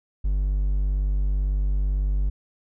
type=tone; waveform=triangle; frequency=49 Hz; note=G1; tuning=in tune; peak=-18 dBFS; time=0.24-2.3 s; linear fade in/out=10 ms; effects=none